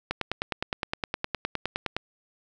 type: click train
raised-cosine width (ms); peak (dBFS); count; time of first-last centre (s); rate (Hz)
0.3; -11; 19; 0.11-1.966; 9.7
effects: none